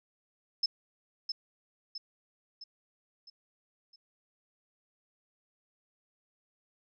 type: tone with echo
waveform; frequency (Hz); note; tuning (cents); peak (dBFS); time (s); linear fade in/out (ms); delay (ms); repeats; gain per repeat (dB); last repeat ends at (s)
sine; 5230; E8; -15; -25; 0.63-0.66; 5; 660; 5; -6; 3.96
effects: none